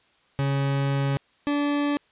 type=tone pair in turn; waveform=40% pulse; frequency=138.6 / 289.3 Hz; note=C#3 / D4; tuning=0 / -26 cents; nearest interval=octave + minor second; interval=1274 cents; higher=second; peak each=-21 dBFS; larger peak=neither; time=0.39-1.17 / 1.47-1.97 s; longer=first; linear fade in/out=0 ms; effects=white hiss -62 dBFS RMS until 2.11 s + resampled to 8000 Hz